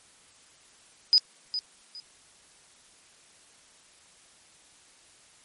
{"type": "tone with echo", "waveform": "sine", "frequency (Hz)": 4978, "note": "D#8", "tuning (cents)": 0, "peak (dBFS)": -15, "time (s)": [1.13, 1.18], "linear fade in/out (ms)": 0, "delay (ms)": 410, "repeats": 2, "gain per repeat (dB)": -12, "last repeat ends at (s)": 2, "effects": ["white hiss -57 dBFS RMS until 5.44 s", "MP3 48 kbps"]}